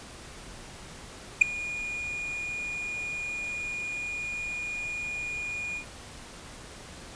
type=tone with ADSR envelope; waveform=triangle; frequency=2438 Hz; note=D#7; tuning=36 cents flat; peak=-7 dBFS; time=1.41-5.85 s; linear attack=10 ms; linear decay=4 ms; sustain=-23 dB; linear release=89 ms; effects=pink hiss -45 dBFS RMS until 7.15 s + resampled to 22050 Hz